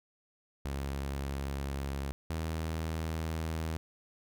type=tone pair in turn; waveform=sawtooth; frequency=69 / 80.25 Hz; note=C#2 / E2; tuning=-7 / -46 cents; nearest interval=minor third; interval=261 cents; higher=second; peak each=-30 / -29 dBFS; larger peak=second; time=0.65-2.12 / 2.3-3.77 s; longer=neither; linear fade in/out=0 ms; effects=none